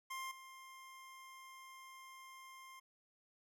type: tone with level steps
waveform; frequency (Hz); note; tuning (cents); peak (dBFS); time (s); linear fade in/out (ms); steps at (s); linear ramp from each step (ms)
25% pulse; 1056; C6; +16; -39 / -50; 0.1-2.8; 10; 0.31; 5
effects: none